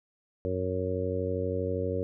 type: harmonic tone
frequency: 92.5 Hz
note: F#2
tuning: in tune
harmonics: 1 / 2 / 3 / 4 / 5 / 6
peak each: -33 / -39 / -37 / -37 / -32 / -35 dBFS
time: 0.45-2.03 s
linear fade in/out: 0 ms
effects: none